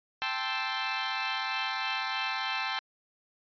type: chord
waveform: 15% pulse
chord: A minor seventh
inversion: third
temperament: equal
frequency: 784 / 880 / 1046.5 / 1318.5 Hz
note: G5 / A5 / C6 / E6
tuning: 0 / 0 / 0 / 0 cents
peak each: -29 dBFS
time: 0.22-2.79 s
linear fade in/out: 0 ms
effects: resampled to 11025 Hz